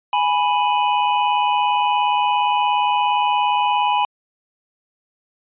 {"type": "tone pair together", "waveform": "square", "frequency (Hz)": [830.6, 987.8], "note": ["G#5", "B5"], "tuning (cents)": [0, 0], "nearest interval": "minor third", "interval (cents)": 300, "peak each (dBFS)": -19, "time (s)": [0.13, 4.05], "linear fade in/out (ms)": 2, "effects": ["resampled to 8000 Hz"]}